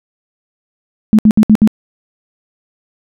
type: tone bursts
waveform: sine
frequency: 215.1 Hz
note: A3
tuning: 39 cents flat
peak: -3 dBFS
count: 5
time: 1.13-1.675 s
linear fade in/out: 0 ms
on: 57 ms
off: 65 ms
effects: none